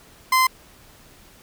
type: tone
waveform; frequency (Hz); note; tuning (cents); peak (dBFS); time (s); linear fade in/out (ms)
30% pulse; 1035; C6; -19; -12; 0.32-0.47; 5
effects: pink hiss -50 dBFS RMS until 1.42 s

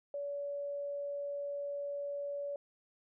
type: tone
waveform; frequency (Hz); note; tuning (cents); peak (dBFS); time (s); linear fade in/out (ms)
sine; 570; C#5; +48; -36; 0.14-2.56; 2
effects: none

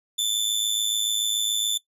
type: tone with amplitude modulation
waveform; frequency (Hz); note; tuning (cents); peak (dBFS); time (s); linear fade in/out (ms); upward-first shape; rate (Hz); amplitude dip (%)
sawtooth; 3520; A7; 0; -16; 0.18-1.78; 10; sine; 107; 60
effects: noise-tail reverb RT60 0.1 s tail -18 dB re dry + resampled to 32000 Hz

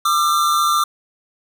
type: tone pair together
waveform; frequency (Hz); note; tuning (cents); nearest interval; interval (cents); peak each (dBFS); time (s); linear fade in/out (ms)
square; 1193.5 / 1348; D6 / E6; +28 / +38; major second; 210; -16 / -21; 0.05-0.84; 5
effects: none

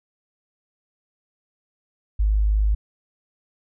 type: tone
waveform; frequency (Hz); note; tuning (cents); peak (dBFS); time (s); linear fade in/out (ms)
sine; 52; G#1; +3; -16; 2.19-2.75; 10
effects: none

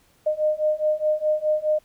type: beating tone pair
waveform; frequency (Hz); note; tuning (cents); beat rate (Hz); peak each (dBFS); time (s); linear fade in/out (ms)
sine; 610 / 614.8; D#5 / D#5; -34 / -21; 4.8; -23 / -22; 0.26-1.79; 10
effects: pink hiss -60 dBFS RMS until 1.84 s

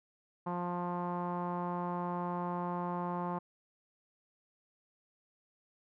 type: tone with low-pass filter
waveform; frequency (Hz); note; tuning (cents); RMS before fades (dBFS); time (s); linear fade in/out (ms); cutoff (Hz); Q
sawtooth; 176.2; F3; +16; -36; 0.46-3.39; 10; 980; 5.4
effects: none

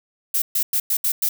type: noise bursts at uneven times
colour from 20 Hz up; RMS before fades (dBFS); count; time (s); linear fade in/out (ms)
violet; -20; 6; 0.34-0.42 / 0.55-0.63 / 0.73-0.8 / 0.9-0.97 / 1.04-1.12 / 1.22-1.29; 5
effects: none

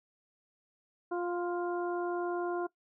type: harmonic tone with a mistuned harmonic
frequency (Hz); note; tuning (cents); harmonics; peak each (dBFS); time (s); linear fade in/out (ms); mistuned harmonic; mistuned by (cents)
351.2; F4; +10; 1 / 2 / 3 / 4; -32 / -38 / -42 / -44; 1.11-2.67; 10; 3; -16
effects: noise-tail reverb RT60 0.1 s tail -20 dB re dry

